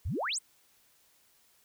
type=exponential sweep; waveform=sine; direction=up; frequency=61.3 to 9550 Hz; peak=-30 dBFS; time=0.05-0.39 s; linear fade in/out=10 ms; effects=white hiss -66 dBFS RMS until 1.64 s